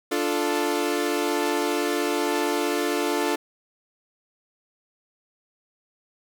sawtooth chord, D minor, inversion none, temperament equal, 293.7 / 349.2 / 440 Hz, D4 / F4 / A4, 0 / 0 / 0 cents, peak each -23 dBFS, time 0.11-3.36 s, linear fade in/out 10 ms, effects none

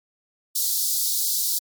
white high-pass noise, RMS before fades -23 dBFS, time 0.55-1.59 s, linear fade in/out 10 ms, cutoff 3900 Hz, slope 48 dB/octave, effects MP3 96 kbps

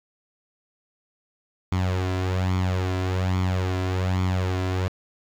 sawtooth tone with flanger, 92.5 Hz, F#2, in tune, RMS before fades -24 dBFS, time 1.72-4.88 s, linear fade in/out 0 ms, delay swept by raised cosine 0.89 to 2.99 ms, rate 1.2 Hz, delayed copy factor +0.65, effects low-pass 5000 Hz 12 dB/octave + 9-bit

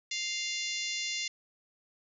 harmonic tone, 698.5 Hz, F5, in tune, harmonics 3 / 4 / 5 / 6 / 7 / 8 / 9 / 10, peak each -38 / -39 / -40 / -41 / -41 / -42 / -43 / -43 dBFS, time 0.11-1.28 s, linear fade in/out 5 ms, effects none

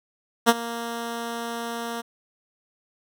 10% pulse tone with ADSR envelope, 233.1 Hz, A#3, in tune, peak -3 dBFS, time 0.46-2.02 s, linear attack 30 ms, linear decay 39 ms, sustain -18 dB, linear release 18 ms, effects none

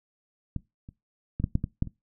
clicks, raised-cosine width 5 ms, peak -18 / -30 / -17 / -12 / -11 / -16 / -12 / -26 dBFS, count 8, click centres 0.563 / 0.889 / 1.4 / 1.441 / 1.554 / 1.641 / 1.824 / 1.873 s, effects noise-tail reverb RT60 0.2 s tail -20 dB re dry

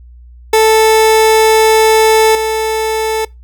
30% pulse tone with level steps, 440 Hz, A4, in tune, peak -3 / -10 dBFS, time 0.53-3.25 s, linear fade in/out 5 ms, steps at 2.35 s, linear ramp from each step 2 ms, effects noise-tail reverb RT60 0.2 s tail -23 dB re dry + added 60 Hz sine -34 dBFS peak until 3.43 s

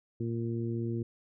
harmonic tone, 115.9 Hz, A#2, 10 cents flat, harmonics 1 / 2 / 3 / 4, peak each -33 / -36 / -36 / -47 dBFS, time 0.2-1.03 s, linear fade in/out 5 ms, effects none

